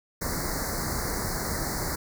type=band-stop noise; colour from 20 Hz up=pink; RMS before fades=-30 dBFS; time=0.21-1.96 s; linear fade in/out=10 ms; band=2100 to 4200 Hz; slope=96 dB/octave; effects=none